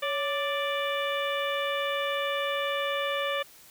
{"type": "harmonic tone with a mistuned harmonic", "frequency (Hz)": 587.3, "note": "D5", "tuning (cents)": 0, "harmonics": [1, 2, 3, 4, 5, 6], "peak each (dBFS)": [-30, -33, -35, -36, -37, -38], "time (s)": [0.02, 3.43], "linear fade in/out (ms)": 10, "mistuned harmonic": 1, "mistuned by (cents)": -82, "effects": ["white hiss -53 dBFS RMS until 3.7 s"]}